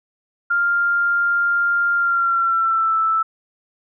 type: tone with pitch glide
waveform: sine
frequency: 1398 to 1319.5 Hz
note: F6 to E6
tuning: +1 to +1 cents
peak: -15 dBFS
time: 0.5-3.23 s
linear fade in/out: 10 ms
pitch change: -100 cents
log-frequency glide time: 1.95-2.97 s
effects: none